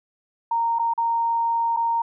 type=tone with dropouts; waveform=sine; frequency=926 Hz; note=A#5; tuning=12 cents flat; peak=-19 dBFS; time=0.51-2.02 s; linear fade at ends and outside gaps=5 ms; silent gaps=0.787-0.794 / 0.937-0.977 / 1.765-1.77 s; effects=none